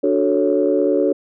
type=chord; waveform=sine; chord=D major seventh; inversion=none; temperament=equal; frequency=293.7 / 370 / 440 / 554.4 Hz; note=D4 / F#4 / A4 / C#5; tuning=0 / 0 / 0 / 0 cents; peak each=-19 dBFS; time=0.03-1.13 s; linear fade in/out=10 ms; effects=tanh soft clip ceiling -4 dBFS